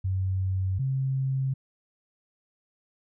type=tone pair in turn; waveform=sine; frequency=94.4 / 133.5 Hz; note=F#2 / C3; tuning=+35 / +35 cents; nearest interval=tritone; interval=600 cents; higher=second; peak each=-24 dBFS; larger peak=neither; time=0.04-0.79 / 0.79-1.54 s; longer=neither; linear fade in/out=10 ms; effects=none